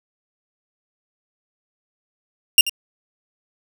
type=tone with echo; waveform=sawtooth; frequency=2794 Hz; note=F7; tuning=in tune; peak=-3 dBFS; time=2.58-2.61 s; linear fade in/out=2 ms; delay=85 ms; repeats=1; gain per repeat=-15 dB; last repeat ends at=2.695 s; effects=none